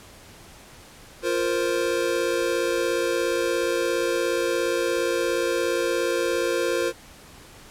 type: chord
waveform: square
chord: F suspended fourth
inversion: none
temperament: equal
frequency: 349.2 / 466.2 / 523.3 Hz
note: F4 / Bb4 / C5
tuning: 0 / 0 / 0 cents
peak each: -27 dBFS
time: 1.22-6.93 s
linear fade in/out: 50 ms
effects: pink hiss -47 dBFS RMS until 7.7 s + low-pass 12000 Hz 12 dB/octave